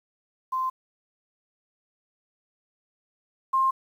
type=tone pair in turn; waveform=sine; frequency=1040 / 1060 Hz; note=C6 / C6; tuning=-11 / +22 cents; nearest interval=unison; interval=33 cents; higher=second; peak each=-24 / -19 dBFS; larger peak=second; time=0.52-0.7 / 3.53-3.71 s; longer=neither; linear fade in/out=10 ms; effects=9-bit